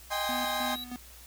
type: chord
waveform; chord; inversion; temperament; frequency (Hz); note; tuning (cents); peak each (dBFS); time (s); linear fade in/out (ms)
30% pulse; Ab major seventh; second; equal with one note detuned; 622.3 / 784 / 818.7 / 1046.5; Eb5 / G5 / Ab5 / C6; 0 / 0 / -25 / 0; -33; 0.1-0.76; 20
type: tone with vibrato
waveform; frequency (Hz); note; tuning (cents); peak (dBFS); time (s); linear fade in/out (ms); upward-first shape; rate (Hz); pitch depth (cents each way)
square; 3846; B7; -47; -37; 0.13-0.84; 2; sine; 4.7; 27
type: tone with tremolo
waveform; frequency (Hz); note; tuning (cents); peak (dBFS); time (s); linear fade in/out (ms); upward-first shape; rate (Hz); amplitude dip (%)
square; 246.9; B3; 0; -36; 0.29-0.96; 0; square; 3.2; 65
effects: added 60 Hz sine -52 dBFS peak until 1.26 s + white hiss -52 dBFS RMS until 1.26 s